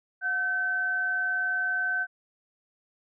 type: tone pair together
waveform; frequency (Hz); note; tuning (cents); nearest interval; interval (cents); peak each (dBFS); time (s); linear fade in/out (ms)
sine; 722 / 1532.8; F#5 / G6; -43 / -39; octave + minor second; 1304; -37 / -25; 0.21-2.07; 50
effects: none